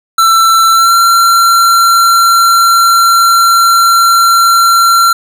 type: tone with pitch glide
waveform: square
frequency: 1339 to 1365.6 Hz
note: E6 to F6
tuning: +27 to -39 cents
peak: -5 dBFS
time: 0.18-5.13 s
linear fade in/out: 5 ms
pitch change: +34 cents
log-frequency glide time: 0.72-0.94 s
effects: none